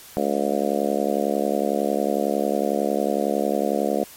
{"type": "harmonic tone", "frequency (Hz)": 71, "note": "C#2", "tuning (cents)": 42, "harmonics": [3, 4, 5, 6, 7, 8, 9, 10], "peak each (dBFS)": [-27, -28, -29, -28, -27, -27, -29, -29], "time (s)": [0.17, 4.04], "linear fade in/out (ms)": 0, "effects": ["white hiss -44 dBFS RMS until 4.16 s", "MP3 64 kbps"]}